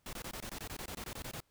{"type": "noise bursts", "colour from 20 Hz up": "pink", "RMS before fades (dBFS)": -43, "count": 15, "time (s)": [0.06, 1.404], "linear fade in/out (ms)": 2, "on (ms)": 70, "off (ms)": 21, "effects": ["pink hiss -75 dBFS RMS until 1.5 s"]}